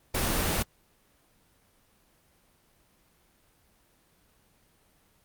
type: noise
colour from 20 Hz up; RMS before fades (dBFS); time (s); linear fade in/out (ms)
pink; -27; 0.14-0.63; 10
effects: pink hiss -65 dBFS RMS until 5.24 s + Opus 24 kbps